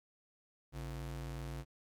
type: ring-modulated tone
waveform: square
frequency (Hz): 99.1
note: G2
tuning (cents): +19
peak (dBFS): -38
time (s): 0.72-1.65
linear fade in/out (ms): 50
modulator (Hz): 41.3
effects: MP3 96 kbps